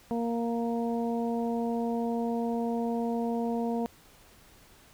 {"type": "harmonic tone", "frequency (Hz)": 233.1, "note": "A#3", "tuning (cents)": 0, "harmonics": [1, 2, 3, 4], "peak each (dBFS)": [-29, -33, -36, -41], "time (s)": [0.11, 3.86], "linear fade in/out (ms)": 0, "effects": ["pink hiss -57 dBFS RMS until 4.93 s"]}